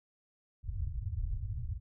white low-pass noise, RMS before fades -36 dBFS, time 0.63-1.8 s, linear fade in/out 50 ms, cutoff 110 Hz, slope 48 dB/octave, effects none

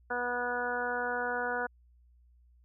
harmonic tone, 244.3 Hz, B3, 19 cents flat, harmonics 1 / 2 / 3 / 4 / 5 / 6 / 7, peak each -44 / -36 / -37 / -39 / -43 / -34 / -43 dBFS, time 0.1-1.67 s, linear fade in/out 10 ms, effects added 60 Hz sine -59 dBFS peak until 2.64 s

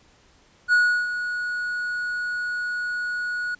triangle tone with ADSR envelope, 1458 Hz, F#6, 26 cents flat, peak -12 dBFS, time 0.68-3.55 s, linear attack 47 ms, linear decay 340 ms, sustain -11 dB, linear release 6 ms, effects pink hiss -57 dBFS RMS until 3.59 s + resampled to 16000 Hz

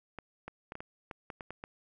clicks, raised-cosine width 0.5 ms, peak -26 dBFS, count 10, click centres 0.187 / 0.48 / 0.721 / 0.754 / 0.805 / 1.112 / 1.302 / 1.408 / 1.506 / 1.639 s, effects none

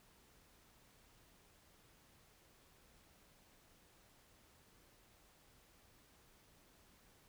silence, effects pink hiss -68 dBFS RMS until 7.28 s

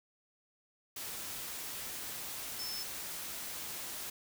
sine tone in noise, 5274 Hz, E8, in tune, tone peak -39 dBFS, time 2.59-2.83 s, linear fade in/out 5 ms, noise white, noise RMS -42 dBFS, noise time 0.96-4.1 s, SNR 0 dB, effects none

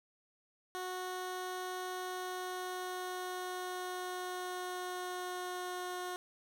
15% pulse tone with pitch glide, 367.2 to 361.3 Hz, F#4 to F#4, -13 to -41 cents, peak -32 dBFS, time 0.75-6.16 s, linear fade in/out 0 ms, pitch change -28 cents, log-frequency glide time 1.91-5.99 s, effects none

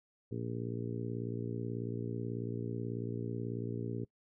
harmonic tone, 58.27 Hz, A#1, in tune, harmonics 2 / 3 / 4 / 5 / 6 / 7 / 8, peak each -39 / -45 / -43 / -44 / -47 / -44 / -49 dBFS, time 0.31-4.05 s, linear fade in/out 10 ms, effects noise-tail reverb RT60 0.1 s tail -24 dB re dry

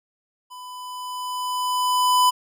square tone with level ramp, 1000 Hz, B5, 21 cents sharp, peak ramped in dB -38 to -14 dBFS, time 0.5-2.31 s, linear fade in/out 20 ms, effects none

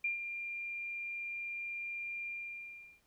sine tone with ADSR envelope, 2392 Hz, D7, 31 cents sharp, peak -30 dBFS, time 0.04-3.01 s, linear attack 5 ms, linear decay 130 ms, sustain -8 dB, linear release 740 ms, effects pink hiss -73 dBFS RMS until 3.06 s

